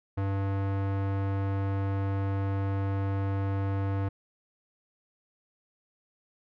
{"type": "tone with low-pass filter", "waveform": "square", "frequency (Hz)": 98, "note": "G2", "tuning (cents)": 0, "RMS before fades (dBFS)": -29, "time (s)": [0.17, 4.09], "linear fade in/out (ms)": 10, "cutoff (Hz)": 1500, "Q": 0.77, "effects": []}